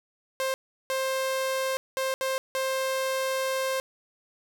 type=tone bursts at uneven times; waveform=sawtooth; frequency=528 Hz; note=C5; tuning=16 cents sharp; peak=-22 dBFS; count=5; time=0.4-0.54 / 0.9-1.77 / 1.97-2.14 / 2.21-2.38 / 2.55-3.8 s; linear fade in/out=0 ms; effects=8-bit